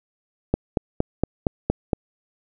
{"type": "click train", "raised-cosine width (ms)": 2, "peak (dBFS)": -5, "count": 7, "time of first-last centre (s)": [0.54, 1.932], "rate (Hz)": 4.31, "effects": []}